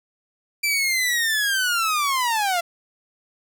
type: linear sweep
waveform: sawtooth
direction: down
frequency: 2349 to 671 Hz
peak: -16 dBFS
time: 0.63-2.61 s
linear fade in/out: 10 ms
effects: none